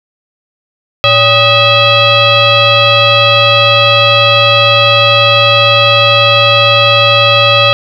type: tone with frequency modulation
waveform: sine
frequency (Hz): 1933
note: B6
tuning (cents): -38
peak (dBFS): -4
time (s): 1.04-7.73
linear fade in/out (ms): 0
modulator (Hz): 682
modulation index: 2.7
effects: 7-bit